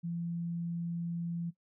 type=tone; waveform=sine; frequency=170 Hz; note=F3; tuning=46 cents flat; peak=-33 dBFS; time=0.03-1.51 s; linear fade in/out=20 ms; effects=noise-tail reverb RT60 0.1 s tail -17 dB re dry